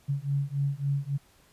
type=beating tone pair; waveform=sine; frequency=138.59 / 142.19 Hz; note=C#3 / C#3; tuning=0 / +44 cents; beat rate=3.6 Hz; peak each=-29 dBFS; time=0.08-1.18 s; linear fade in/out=20 ms; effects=pink hiss -61 dBFS RMS until 1.52 s + resampled to 32000 Hz